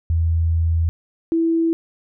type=tone pair in turn; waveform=sine; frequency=82.41 / 329.6 Hz; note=E2 / E4; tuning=0 / 0 cents; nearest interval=2 octaves; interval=2400 cents; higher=second; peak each=-15 dBFS; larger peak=neither; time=0.1-0.89 / 1.32-1.73 s; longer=first; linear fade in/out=0 ms; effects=none